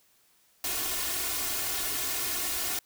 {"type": "noise with comb filter", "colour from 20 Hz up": "white", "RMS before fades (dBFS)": -31, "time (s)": [0.64, 2.79], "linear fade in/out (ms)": 2, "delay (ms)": 2.8, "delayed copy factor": 0.8, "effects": ["white hiss -65 dBFS RMS until 2.85 s"]}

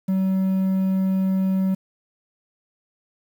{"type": "tone", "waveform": "triangle", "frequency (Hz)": 190.1, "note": "F#3", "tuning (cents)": 47, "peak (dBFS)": -16, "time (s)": [0.08, 1.75], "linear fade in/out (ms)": 10, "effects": ["8-bit"]}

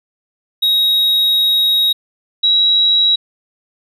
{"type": "tone pair in turn", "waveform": ["triangle", "sine"], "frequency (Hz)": [3792, 3869], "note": ["A#7", "B7"], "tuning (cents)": [29, -36], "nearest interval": "unison", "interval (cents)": 35, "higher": "second", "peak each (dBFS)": -9, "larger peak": "neither", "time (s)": [[0.62, 1.93], [2.43, 3.16]], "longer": "first", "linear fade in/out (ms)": 10, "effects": []}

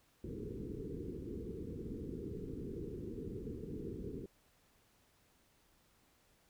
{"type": "low-pass noise", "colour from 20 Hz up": "white", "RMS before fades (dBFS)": -44, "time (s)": [0.24, 4.26], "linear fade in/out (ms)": 2, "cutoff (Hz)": 460, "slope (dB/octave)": 96, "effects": ["pink hiss -71 dBFS RMS until 6.49 s"]}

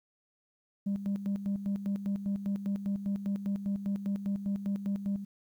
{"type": "tone with tremolo", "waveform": "sine", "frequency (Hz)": 199.3, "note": "G3", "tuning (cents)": 29, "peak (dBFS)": -26, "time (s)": [0.86, 5.25], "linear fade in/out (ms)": 10, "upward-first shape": "square", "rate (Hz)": 5, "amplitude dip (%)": 70, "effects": ["tanh soft clip ceiling -26 dBFS", "11-bit"]}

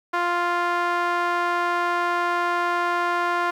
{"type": "tone with band-pass filter", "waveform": "sawtooth", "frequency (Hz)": 349.2, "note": "F4", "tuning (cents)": 0, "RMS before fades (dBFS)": -23, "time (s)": [0.13, 3.51], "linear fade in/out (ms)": 10, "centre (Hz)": 1200, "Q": 1.9, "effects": ["9-bit"]}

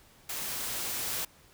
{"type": "noise with level ramp", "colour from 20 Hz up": "white", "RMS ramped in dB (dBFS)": [-36, -33], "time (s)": [0.29, 1.25], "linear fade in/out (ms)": 5, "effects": ["pink hiss -59 dBFS RMS until 1.53 s"]}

